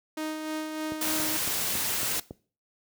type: tone with tremolo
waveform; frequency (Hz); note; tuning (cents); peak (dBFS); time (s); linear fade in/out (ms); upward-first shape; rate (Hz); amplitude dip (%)
sawtooth; 311.1; D#4; 0; -26; 0.17-1.37; 5; sine; 3.3; 40
type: click train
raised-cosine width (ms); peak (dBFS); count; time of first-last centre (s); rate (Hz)
2; -24; 6; 0.92-2.309; 3.6
type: noise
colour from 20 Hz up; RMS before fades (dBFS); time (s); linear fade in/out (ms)
white; -29; 1.01-2.2; 5
effects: noise-tail reverb RT60 0.4 s tail -20 dB re dry + high-pass 60 Hz 12 dB/octave